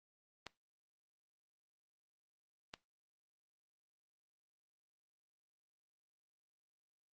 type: clicks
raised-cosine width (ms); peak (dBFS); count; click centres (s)
0.2; -27; 2; 0.467 / 2.739
effects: noise-tail reverb RT60 0.2 s tail -18 dB re dry + Opus 32 kbps